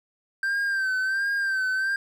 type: tone with vibrato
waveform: triangle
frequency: 1568 Hz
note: G6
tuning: in tune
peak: -21 dBFS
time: 0.43-1.96 s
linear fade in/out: 2 ms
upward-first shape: sine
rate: 1.4 Hz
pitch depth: 57 cents each way
effects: none